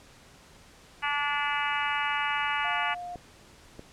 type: harmonic tone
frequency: 289.7 Hz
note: D4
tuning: 24 cents flat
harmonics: 3 / 4 / 5 / 6 / 7 / 8 / 9 / 10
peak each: -32 / -33 / -34 / -35 / -35 / -36 / -37 / -37 dBFS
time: 1.02-2.95 s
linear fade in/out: 20 ms
type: tone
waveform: sine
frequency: 708 Hz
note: F5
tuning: 23 cents sharp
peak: -35 dBFS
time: 2.64-3.16 s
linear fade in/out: 10 ms
type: clicks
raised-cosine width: 2 ms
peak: -28 dBFS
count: 2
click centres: 3.158 / 3.794 s
effects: pink hiss -54 dBFS RMS until 3.92 s + low-pass 9000 Hz 12 dB/octave